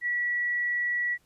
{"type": "tone", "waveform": "sine", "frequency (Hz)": 1939, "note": "B6", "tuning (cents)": -32, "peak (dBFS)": -25, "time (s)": [0.01, 1.18], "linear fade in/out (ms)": 50, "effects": ["pink hiss -67 dBFS RMS until 1.25 s", "resampled to 32000 Hz"]}